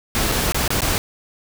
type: noise with dropouts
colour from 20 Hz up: pink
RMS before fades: -20 dBFS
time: 0.15-0.98 s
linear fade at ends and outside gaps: 0 ms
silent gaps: 0.316-0.32 / 0.521-0.545 / 0.678-0.704 / 0.806-0.819 s
effects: none